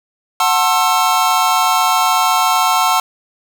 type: chord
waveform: square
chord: F# half-diminished seventh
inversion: none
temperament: just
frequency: 740 / 888 / 1065.6 / 1332 Hz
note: F#5 / A5 / C6 / E6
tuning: 0 / +16 / +31 / +18 cents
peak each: -18 dBFS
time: 0.4-3 s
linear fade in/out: 2 ms
effects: none